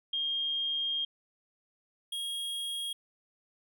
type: tone pair in turn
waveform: sine / square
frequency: 3224 / 3273 Hz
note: G7 / G#7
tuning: +48 / -26 cents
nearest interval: unison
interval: 26 cents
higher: second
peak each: -29 / -34 dBFS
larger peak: first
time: 0.13-1.05 / 2.12-2.93 s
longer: first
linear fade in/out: 5 ms
effects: none